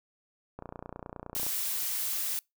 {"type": "click train", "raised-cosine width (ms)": 1, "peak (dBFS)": -26, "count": 27, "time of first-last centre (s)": [0.59, 1.465], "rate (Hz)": 29.7}
{"type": "noise", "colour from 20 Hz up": "blue", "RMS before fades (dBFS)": -32, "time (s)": [1.35, 2.39], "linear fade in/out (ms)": 0}
{"effects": ["noise-tail reverb RT60 0.2 s tail -26 dB re dry"]}